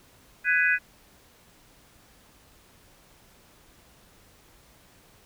sine chord, G# minor seventh, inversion third, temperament just, 1495.1 / 1661.2 / 1993.5 / 2492 Hz, F#6 / G#6 / B6 / D#7, +18 / 0 / +16 / +2 cents, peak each -24 / -24 / -28 / -26 dBFS, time 0.44-0.79 s, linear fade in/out 50 ms, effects pink hiss -57 dBFS RMS until 5.25 s

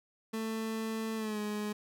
30% pulse tone with pitch glide, 222 to 209.7 Hz, A3 to G#3, +16 to +17 cents, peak -31 dBFS, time 0.33-1.73 s, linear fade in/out 10 ms, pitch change -99 cents, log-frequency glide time 1.16-1.39 s, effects none

